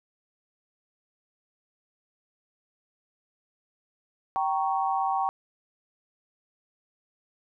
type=chord; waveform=sine; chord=G diminished; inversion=none; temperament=equal with one note detuned; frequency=776.3 / 932.3 / 1108.7 Hz; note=G5 / Bb5 / Db6; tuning=-17 / 0 / 0 cents; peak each=-26 / -30 / -30 dBFS; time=4.36-5.29 s; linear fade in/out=0 ms; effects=none